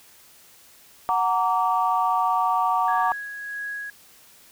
sine chord, Gb augmented, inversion none, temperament just, 740 / 925 / 1156.2 Hz, Gb5 / Bb5 / D6, 0 / -14 / -27 cents, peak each -23 dBFS, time 1.09-3.12 s, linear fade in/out 0 ms
sine tone with tremolo, 1661.2 Hz, G#6, in tune, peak -28 dBFS, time 2.88-3.9 s, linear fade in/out 2 ms, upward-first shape sine, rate 1.6 Hz, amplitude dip 40%
effects tanh soft clip ceiling -9 dBFS + white hiss -52 dBFS RMS until 4.51 s

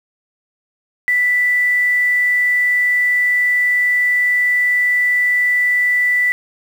sine tone with quantisation, 1975.5 Hz, B6, in tune, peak -12 dBFS, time 1.08-6.32 s, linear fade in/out 0 ms, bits 6, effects none

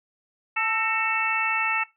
harmonic tone with a mistuned harmonic, 442.2 Hz, A4, 9 cents sharp, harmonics 2 / 3 / 4 / 5 / 6, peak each -30 / -28 / -31 / -28 / -26 dBFS, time 0.56-1.84 s, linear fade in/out 10 ms, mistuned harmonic 4, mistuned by +62 cents, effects noise-tail reverb RT60 0.2 s tail -18 dB re dry

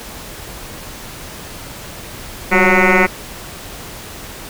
sine tone with frequency modulation, 916 Hz, A#5, 31 cents flat, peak -7 dBFS, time 2.51-3.07 s, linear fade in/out 20 ms, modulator 185 Hz, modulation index 7.7, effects tanh soft clip ceiling -5 dBFS + pink hiss -32 dBFS RMS until 4.49 s

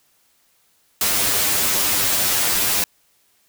white noise with comb filter, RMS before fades -19 dBFS, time 1.01-2.84 s, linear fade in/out 2 ms, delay 10 ms, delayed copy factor +0.8, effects white hiss -61 dBFS RMS until 3.48 s

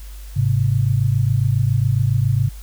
sine tone pair together, 104.9 / 132.17 Hz, G#2 / C3, +18 / +18 cents, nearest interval major third, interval 400 cents, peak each -17 dBFS, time 0.36-2.49 s, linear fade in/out 10 ms, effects added 50 Hz sine -32 dBFS peak until 2.62 s + white hiss -46 dBFS RMS until 2.62 s

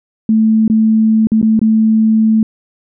sine tone with dropouts, 220 Hz, A3, in tune, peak -7 dBFS, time 0.29-2.43 s, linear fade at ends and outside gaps 2 ms, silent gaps 0.679-0.699 / 1.271-1.318 / 1.415-1.427 / 1.593-1.615 s, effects none

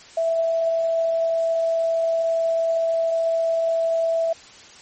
sine tone, 659.3 Hz, E5, in tune, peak -18 dBFS, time 0.17-4.33 s, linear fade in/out 5 ms, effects white hiss -45 dBFS RMS until 4.81 s + MP3 32 kbps

